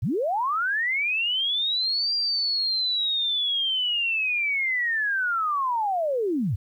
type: linear two-way sweep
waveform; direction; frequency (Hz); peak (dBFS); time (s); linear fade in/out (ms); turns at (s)
sine; up then down; 79.8 to 4785 to 79.8; -22; 0.02-6.56; 10; 2.14
effects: 10-bit